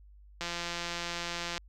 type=click train; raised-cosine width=0.2 ms; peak=-18 dBFS; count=202; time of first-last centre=0.41-1.579 s; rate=172 Hz; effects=added 50 Hz sine -52 dBFS peak until 1.68 s